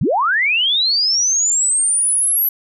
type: linear sweep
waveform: sine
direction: up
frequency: 88.2 to 11840 Hz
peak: -13 dBFS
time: 0.01-2.49 s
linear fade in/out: 5 ms
effects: none